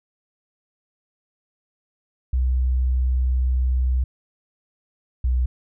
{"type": "tone pair in turn", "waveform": "sine", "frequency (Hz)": [63.4, 62.38], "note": ["B1", "B1"], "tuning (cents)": [46, 18], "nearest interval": "unison", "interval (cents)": 28, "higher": "first", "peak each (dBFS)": -17, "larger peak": "neither", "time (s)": [[2.33, 4.04], [5.24, 5.46]], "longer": "first", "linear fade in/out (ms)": 5, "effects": []}